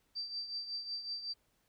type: tone with tremolo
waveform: sine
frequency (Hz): 4672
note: D8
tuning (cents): -10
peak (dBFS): -35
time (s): 0.15-1.34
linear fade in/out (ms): 20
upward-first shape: triangle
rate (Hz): 5.4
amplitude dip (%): 70
effects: pink hiss -75 dBFS RMS until 1.68 s